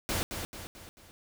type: noise with echo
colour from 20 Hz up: pink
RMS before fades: -31 dBFS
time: 0.09-0.23 s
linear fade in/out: 0 ms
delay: 220 ms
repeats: 4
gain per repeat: -6 dB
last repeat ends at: 1.11 s
effects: none